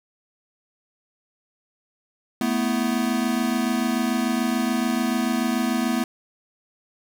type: chord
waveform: square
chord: A suspended second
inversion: none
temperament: equal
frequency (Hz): 220 / 246.9 / 329.6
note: A3 / B3 / E4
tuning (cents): 0 / 0 / 0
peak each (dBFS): -26 / -24 / -30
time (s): 2.41-6.04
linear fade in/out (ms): 2
effects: none